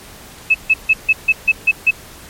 sine tone bursts, 2600 Hz, E7, 24 cents flat, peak -7 dBFS, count 8, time 0.5-1.91 s, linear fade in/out 10 ms, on 45 ms, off 150 ms, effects pink hiss -38 dBFS RMS until 2.29 s + MP3 64 kbps

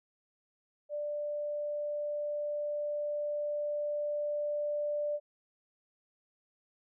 sine tone with level ramp, 590 Hz, D5, 8 cents sharp, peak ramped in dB -33 to -30 dBFS, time 0.89-5.2 s, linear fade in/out 50 ms, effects none

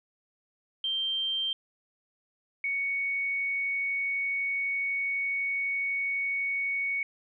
sine tone pair in turn, 3150 / 2227 Hz, G7 / C#7, +8 / +7 cents, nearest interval tritone, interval 601 cents, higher first, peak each -27 dBFS, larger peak neither, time 0.84-1.53 / 2.64-7.03 s, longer second, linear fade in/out 2 ms, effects none

